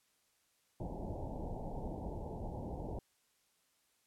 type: low-pass noise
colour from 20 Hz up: pink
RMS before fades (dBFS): -42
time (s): 0.8-2.99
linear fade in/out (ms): 2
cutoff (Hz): 910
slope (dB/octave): 96
effects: white hiss -75 dBFS RMS until 4.06 s + low-pass 12000 Hz 12 dB/octave